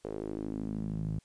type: tone with band-pass filter sweep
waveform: sawtooth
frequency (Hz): 53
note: G#1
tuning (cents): +36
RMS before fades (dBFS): -36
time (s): 0.04-1.19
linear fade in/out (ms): 5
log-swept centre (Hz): 450 to 140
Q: 3.1
effects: white hiss -68 dBFS RMS until 1.24 s + resampled to 22050 Hz